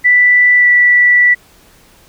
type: tone with pitch glide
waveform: sine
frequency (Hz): 1975.5 to 1960.7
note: B6 to B6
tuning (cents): 0 to -13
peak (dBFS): -5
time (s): 0.04-1.35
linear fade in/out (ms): 20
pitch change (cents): -13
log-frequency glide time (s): 0.56-0.67
effects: pink hiss -46 dBFS RMS until 2.08 s